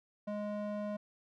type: tone with band-pass filter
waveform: square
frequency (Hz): 208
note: G#3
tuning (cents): +3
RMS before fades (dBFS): -38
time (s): 0.27-0.97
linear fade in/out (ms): 10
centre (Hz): 500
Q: 1.7
effects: none